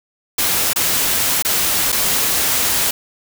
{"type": "noise with dropouts", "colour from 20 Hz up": "white", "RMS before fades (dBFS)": -17, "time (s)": [0.38, 2.91], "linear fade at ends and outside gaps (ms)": 5, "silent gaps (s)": [[0.733, 0.759], [1.424, 1.448], [1.92, 1.925]], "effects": []}